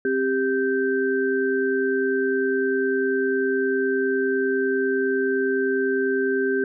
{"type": "tone cluster", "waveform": "sine", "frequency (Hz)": [265.1, 395, 1559], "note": ["C4", "G4", "G6"], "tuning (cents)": [23, 13, -10], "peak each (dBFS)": [-26, -21, -27], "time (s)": [0.05, 6.64], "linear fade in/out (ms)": 2, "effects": []}